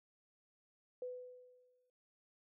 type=tone with exponential decay; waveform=sine; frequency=499.6 Hz; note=B4; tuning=20 cents sharp; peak=-39 dBFS; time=1.02-1.9 s; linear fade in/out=2 ms; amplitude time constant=190 ms; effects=none